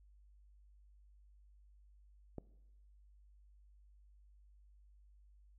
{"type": "click", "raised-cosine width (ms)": 2, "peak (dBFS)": -30, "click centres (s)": 2.383, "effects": ["noise-tail reverb RT60 0.9 s tail -20 dB re dry", "added 50 Hz sine -61 dBFS peak until 5.58 s"]}